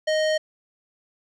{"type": "tone with low-pass filter", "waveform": "square", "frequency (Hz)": 622, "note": "D#5", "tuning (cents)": -1, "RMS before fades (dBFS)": -22, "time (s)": [0.07, 0.38], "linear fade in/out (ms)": 10, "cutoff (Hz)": 5100, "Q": 1.1, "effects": []}